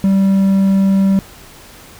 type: tone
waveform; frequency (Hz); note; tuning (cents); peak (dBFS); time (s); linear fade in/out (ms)
triangle; 194.3; G3; -15; -7; 0.04-1.19; 0
effects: pink hiss -39 dBFS RMS until 1.99 s